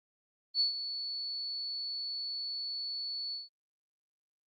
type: tone with ADSR envelope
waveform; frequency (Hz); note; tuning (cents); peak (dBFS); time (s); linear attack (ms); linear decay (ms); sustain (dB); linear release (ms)
sine; 4435; C#8; 0; -24; 0.54-3.49; 62; 120; -11; 160
effects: Opus 32 kbps